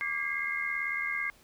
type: tone cluster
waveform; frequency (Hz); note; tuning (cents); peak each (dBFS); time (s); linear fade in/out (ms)
sine; 1167 / 1623 / 2051 / 2129; D6 / G#6 / C7 / C7; -11 / -40 / -35 / +30; -40 / -36 / -37 / -32; 0.01-1.3; 0
effects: pink hiss -60 dBFS RMS until 1.43 s